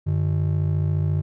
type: ring-modulated tone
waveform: triangle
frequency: 121.4 Hz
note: B2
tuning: 29 cents flat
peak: -14 dBFS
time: 0.06-1.22 s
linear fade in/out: 20 ms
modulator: 27.2 Hz
effects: none